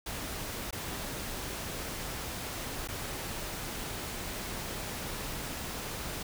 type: noise with dropouts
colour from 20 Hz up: pink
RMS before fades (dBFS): -38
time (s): 0.06-6.23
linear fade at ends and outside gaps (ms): 5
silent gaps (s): 0.709-0.726 / 2.876-2.885
effects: none